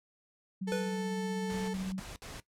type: tone with tremolo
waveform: sine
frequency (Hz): 189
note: F#3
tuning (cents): +37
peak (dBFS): -32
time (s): 0.61-2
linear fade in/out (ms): 10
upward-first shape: sine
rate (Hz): 16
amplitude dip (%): 30
type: tone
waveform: 35% pulse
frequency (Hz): 440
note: A4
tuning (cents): 0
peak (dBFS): -34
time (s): 0.67-1.74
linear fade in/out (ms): 10
type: tone with exponential decay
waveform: square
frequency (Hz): 492.6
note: B4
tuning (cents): -5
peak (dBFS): -30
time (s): 0.72-1.18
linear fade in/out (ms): 0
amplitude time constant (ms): 100
type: noise bursts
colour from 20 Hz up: pink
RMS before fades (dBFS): -45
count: 4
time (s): 1.5-2.4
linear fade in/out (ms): 0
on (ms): 180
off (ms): 60
effects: noise-tail reverb RT60 0.1 s tail -17 dB re dry + low-pass 10000 Hz 12 dB/octave